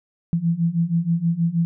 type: beating tone pair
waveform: sine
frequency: 164.81 / 171.11 Hz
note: E3 / F3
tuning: 0 / -35 cents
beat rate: 6.3 Hz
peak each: -22 / -20 dBFS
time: 0.33-1.65 s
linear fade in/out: 0 ms
effects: none